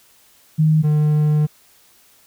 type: tone pair in turn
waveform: sine / triangle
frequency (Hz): 156 / 151.03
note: D#3 / D3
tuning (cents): +5 / +49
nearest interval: minor second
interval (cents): 56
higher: first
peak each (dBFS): -11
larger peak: neither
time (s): 0.58-0.83 / 0.83-1.47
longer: second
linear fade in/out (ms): 20
effects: white hiss -53 dBFS RMS until 2.26 s